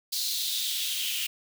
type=noise with high-pass filter sweep; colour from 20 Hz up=white; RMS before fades=-30 dBFS; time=0.12-1.27 s; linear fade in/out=10 ms; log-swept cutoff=4300 to 2800 Hz; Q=4.7; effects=none